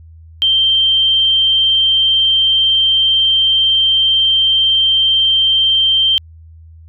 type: tone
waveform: sine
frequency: 3141 Hz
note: G7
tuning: 3 cents sharp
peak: -9 dBFS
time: 0.42-6.18 s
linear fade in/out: 0 ms
effects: added 81 Hz sine -36 dBFS peak until 6.88 s